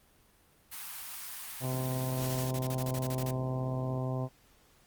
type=high-pass noise; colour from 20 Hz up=white; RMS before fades=-42 dBFS; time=0.71-2.47 s; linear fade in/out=20 ms; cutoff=740 Hz; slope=48 dB/octave
type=harmonic tone; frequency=129.2 Hz; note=C3; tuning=21 cents flat; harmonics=1 / 2 / 3 / 4 / 5 / 6 / 7 / 8; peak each=-32 / -39 / -43 / -43 / -41 / -47 / -49 / -47 dBFS; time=1.6-4.29 s; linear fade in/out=50 ms
type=click train; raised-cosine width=2 ms; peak=-34 dBFS; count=125; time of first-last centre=1.73-3.976 s; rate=55.2 Hz
type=noise bursts; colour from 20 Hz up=white; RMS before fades=-42 dBFS; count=14; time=2.22-3.309 s; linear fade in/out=2 ms; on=49 ms; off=31 ms
effects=pink hiss -64 dBFS RMS until 4.86 s + Opus 32 kbps